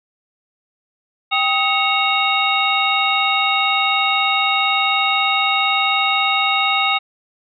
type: tone cluster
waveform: sine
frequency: 787 / 1262 / 2204 / 2775 / 3736 Hz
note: G5 / D#6 / C#7 / F7 / A#7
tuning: +7 / +24 / -11 / -12 / +3 cents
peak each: -21 dBFS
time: 1.31-6.99 s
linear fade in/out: 20 ms
effects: none